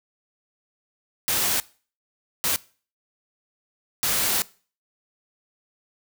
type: noise bursts at uneven times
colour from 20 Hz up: white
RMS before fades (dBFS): -23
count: 3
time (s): 1.28-1.6 / 2.44-2.56 / 4.03-4.42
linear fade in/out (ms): 0
effects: noise-tail reverb RT60 0.4 s tail -21 dB re dry